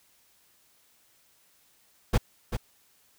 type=noise with echo; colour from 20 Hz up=brown; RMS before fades=-20 dBFS; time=2.13-2.18 s; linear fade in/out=10 ms; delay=390 ms; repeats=1; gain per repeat=-8 dB; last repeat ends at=2.57 s; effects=white hiss -64 dBFS RMS until 3.18 s